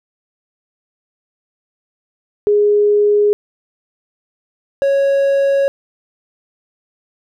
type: tone pair in turn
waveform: sine / triangle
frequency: 414.3 / 553 Hz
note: G#4 / C#5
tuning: -4 / -4 cents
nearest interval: perfect fourth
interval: 500 cents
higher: second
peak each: -9 dBFS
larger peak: neither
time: 2.47-3.33 / 4.82-5.68 s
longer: neither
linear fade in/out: 0 ms
effects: none